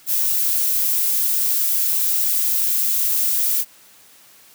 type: noise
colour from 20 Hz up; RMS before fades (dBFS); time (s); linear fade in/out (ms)
violet; -19; 0.06-3.65; 50
effects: white hiss -49 dBFS RMS until 4.54 s + high-pass 100 Hz 12 dB/octave